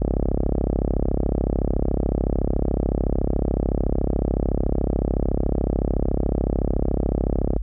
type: click train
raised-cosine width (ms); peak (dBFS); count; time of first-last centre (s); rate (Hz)
2; -8; 256; 0.02-7.564; 33.8
effects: added 50 Hz sine -23 dBFS peak until 7.62 s

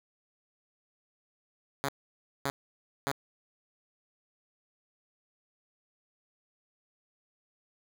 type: tone bursts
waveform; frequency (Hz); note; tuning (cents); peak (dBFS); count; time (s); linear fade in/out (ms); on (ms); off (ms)
5% pulse; 138.59; C#3; 0; -18; 3; 1.84-3.115; 0; 45; 570
effects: none

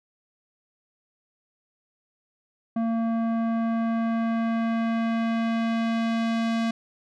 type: tone with low-pass filter sweep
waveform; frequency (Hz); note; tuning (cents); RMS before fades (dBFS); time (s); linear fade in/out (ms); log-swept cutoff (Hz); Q
square; 228; A#3; -38; -25; 2.76-6.71; 5; 870 to 4700; 0.84
effects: none

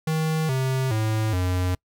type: tone with pitch steps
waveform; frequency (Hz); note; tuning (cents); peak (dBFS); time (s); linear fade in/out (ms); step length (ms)
square; 158.2 / 131.5 / 109.31 / 90.86; D#3 / C3 / A2 / F#2; +29 / +9 / -11 / -31; -22; 0.07-1.75; 5; 420
effects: noise-tail reverb RT60 0.1 s tail -26 dB re dry

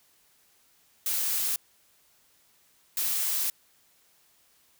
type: noise bursts at uneven times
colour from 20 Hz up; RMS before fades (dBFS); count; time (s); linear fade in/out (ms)
blue; -28; 2; 1.06-1.56 / 2.97-3.5; 2
effects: white hiss -64 dBFS RMS until 4.79 s

